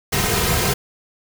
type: noise with comb filter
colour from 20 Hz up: pink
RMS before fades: -19 dBFS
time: 0.12-0.74 s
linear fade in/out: 10 ms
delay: 3.5 ms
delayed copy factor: -0.65
effects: none